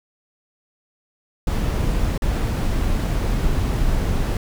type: noise with dropouts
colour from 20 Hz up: brown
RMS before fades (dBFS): -20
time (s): 1.47-4.37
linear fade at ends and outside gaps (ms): 2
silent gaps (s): 2.178-2.22
effects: none